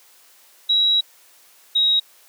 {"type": "tone pair in turn", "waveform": "sine", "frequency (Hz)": [3872, 3805], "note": ["B7", "A#7"], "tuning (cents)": [-35, 35], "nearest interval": "unison", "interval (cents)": 30, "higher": "first", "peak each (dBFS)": -14, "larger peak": "neither", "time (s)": [[0.69, 1.01], [1.75, 2]], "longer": "first", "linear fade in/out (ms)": 10, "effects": ["white hiss -52 dBFS RMS until 2.28 s", "high-pass 400 Hz 12 dB/octave"]}